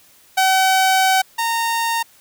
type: tone pair in turn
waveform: sawtooth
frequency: 760 / 921.1 Hz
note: F#5 / A#5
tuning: +46 / -21 cents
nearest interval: minor third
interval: 333 cents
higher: second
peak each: -9 / -14 dBFS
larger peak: first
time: 0.37-1.22 / 1.38-2.03 s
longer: first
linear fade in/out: 10 ms
effects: white hiss -51 dBFS RMS until 2.2 s